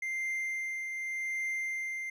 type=tone with tremolo; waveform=triangle; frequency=2093 Hz; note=C7; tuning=in tune; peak=-29 dBFS; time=0.02-2.1 s; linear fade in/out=5 ms; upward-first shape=triangle; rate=0.86 Hz; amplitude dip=40%; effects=none